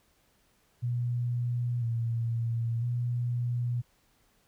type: tone with vibrato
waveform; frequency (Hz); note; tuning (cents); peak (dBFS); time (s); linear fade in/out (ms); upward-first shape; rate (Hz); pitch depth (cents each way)
sine; 118.5; A#2; +29; -27; 0.82-3.82; 20; square; 0.5; 38
effects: pink hiss -68 dBFS RMS until 4.47 s